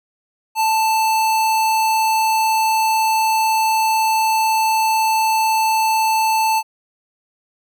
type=tone; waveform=square; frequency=882 Hz; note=A5; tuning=4 cents sharp; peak=-15 dBFS; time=0.55-6.63 s; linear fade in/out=50 ms; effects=none